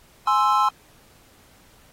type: chord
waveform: triangle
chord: Ab augmented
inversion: none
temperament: equal with one note detuned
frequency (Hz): 836.9 / 1046.5 / 1318.5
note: Ab5 / C6 / E6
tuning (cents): +13 / 0 / 0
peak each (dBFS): -20 / -18 / -19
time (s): 0.27-0.69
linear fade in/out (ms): 5
effects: pink hiss -55 dBFS RMS until 1.92 s + AAC 48 kbps